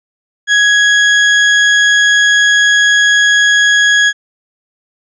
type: tone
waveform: 35% pulse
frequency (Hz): 1664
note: G#6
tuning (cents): +3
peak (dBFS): -5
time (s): 0.47-4.13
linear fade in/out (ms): 50
effects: resampled to 16000 Hz